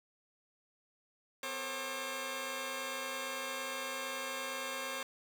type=tone cluster; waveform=10% pulse; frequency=254.6 / 442.9 / 538 / 1187 Hz; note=C4 / A4 / C5 / D6; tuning=-47 / +11 / +48 / +18 cents; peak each=-39 / -40 / -31 / -37 dBFS; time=1.43-5.03 s; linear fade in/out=2 ms; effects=none